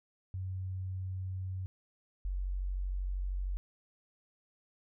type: tone pair in turn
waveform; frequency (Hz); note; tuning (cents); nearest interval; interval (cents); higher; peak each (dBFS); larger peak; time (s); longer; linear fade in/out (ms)
sine; 93.6 / 46.49; F#2 / F#1; +20 / +9; octave; 1211; first; -35 / -32; second; 0.34-1.66 / 2.25-3.57; neither; 0
effects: none